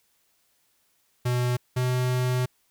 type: tone pair in turn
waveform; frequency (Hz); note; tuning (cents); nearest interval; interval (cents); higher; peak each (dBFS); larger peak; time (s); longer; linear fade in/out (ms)
square; 123.47 / 126.14; B2 / B2; 0 / +37; unison; 37; second; -23; neither; 1.25-1.57 / 1.76-2.46; second; 10
effects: white hiss -68 dBFS RMS until 2.7 s